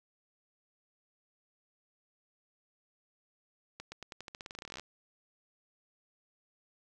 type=accelerating click train; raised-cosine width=0.2 ms; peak=-26 dBFS; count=22; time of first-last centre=3.8-4.797 s; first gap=120 ms; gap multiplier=0.89; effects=none